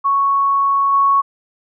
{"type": "tone with level steps", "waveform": "sine", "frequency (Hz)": 1108.7, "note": "C#6", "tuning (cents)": 0, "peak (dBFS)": [-12, -10], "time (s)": [0.04, 1.22], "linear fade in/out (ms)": 20, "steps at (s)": 0.92, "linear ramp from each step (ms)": 20, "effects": []}